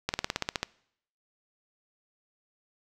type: slowing click train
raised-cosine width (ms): 0.2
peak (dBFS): -10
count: 10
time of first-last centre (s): 0.09-0.63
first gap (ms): 49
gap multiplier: 1.05
effects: noise-tail reverb RT60 0.7 s tail -23 dB re dry